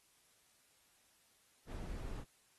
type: noise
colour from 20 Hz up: brown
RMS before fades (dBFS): -44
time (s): 1.66-2.25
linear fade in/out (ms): 50
effects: white hiss -71 dBFS RMS until 2.58 s + AAC 32 kbps